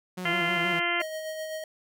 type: tone with vibrato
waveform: sawtooth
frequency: 174.61 Hz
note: F3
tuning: in tune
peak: -29 dBFS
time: 0.17-0.8 s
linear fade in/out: 10 ms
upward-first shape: square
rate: 6.3 Hz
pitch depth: 78 cents each way
type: harmonic tone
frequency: 346.2 Hz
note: F4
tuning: 15 cents flat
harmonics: 1 / 2 / 3 / 4 / 5 / 6 / 7 / 8 / 9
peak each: -35 / -33 / -37 / -33 / -34 / -28 / -39 / -36 / -35 dBFS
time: 0.25-1.02 s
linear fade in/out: 5 ms
type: tone with tremolo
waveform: square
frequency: 629 Hz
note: D#5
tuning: 19 cents sharp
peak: -32 dBFS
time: 1-1.64 s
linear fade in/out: 2 ms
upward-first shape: sine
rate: 7.8 Hz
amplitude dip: 35%
effects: none